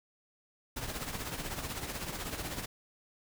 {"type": "noise with tremolo", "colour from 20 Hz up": "pink", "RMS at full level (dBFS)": -36, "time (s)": [0.76, 2.66], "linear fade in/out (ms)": 10, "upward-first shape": "triangle", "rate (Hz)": 16, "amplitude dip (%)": 65, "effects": []}